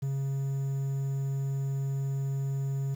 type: tone with quantisation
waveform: triangle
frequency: 137 Hz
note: C#3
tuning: 20 cents flat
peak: -26 dBFS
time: 0.02-2.95 s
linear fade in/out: 10 ms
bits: 9
effects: none